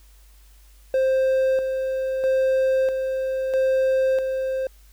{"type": "tone with tremolo", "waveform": "triangle", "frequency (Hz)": 526, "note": "C5", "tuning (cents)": 9, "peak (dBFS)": -15, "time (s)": [0.94, 4.67], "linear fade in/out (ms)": 2, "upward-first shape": "square", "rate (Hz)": 0.77, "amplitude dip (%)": 45, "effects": ["added 50 Hz sine -48 dBFS peak until 4.92 s", "white hiss -58 dBFS RMS until 4.92 s"]}